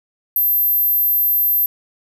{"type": "tone", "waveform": "sine", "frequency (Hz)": 12340, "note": "G9", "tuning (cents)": -28, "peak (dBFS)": -13, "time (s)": [0.36, 1.66], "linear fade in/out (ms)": 2, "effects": []}